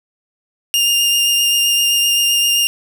sawtooth tone with vibrato, 2813 Hz, F7, 12 cents sharp, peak -9 dBFS, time 0.74-2.67 s, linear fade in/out 0 ms, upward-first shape sine, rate 7.7 Hz, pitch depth 12 cents each way, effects none

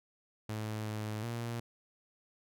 sawtooth tone with pitch steps, 108.3 / 107.4 / 117.3 Hz, A2 / A2 / A#2, -27 / -41 / +11 cents, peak -32 dBFS, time 0.49-1.6 s, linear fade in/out 5 ms, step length 370 ms, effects none

